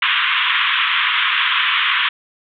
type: band-pass noise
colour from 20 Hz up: white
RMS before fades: -17 dBFS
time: 0.02-2.09 s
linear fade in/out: 5 ms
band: 1000 to 3500 Hz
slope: 96 dB/octave
effects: none